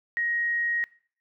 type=tone; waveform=sine; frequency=1883 Hz; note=A#6; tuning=17 cents sharp; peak=-24 dBFS; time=0.17-0.84 s; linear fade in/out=0 ms; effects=noise-tail reverb RT60 0.5 s tail -22 dB re dry